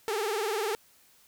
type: tone with vibrato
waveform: sawtooth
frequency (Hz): 424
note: G#4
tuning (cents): +36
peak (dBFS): -24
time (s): 0.08-0.75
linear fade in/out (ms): 0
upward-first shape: triangle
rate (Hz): 20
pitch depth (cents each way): 170
effects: white hiss -61 dBFS RMS until 1.27 s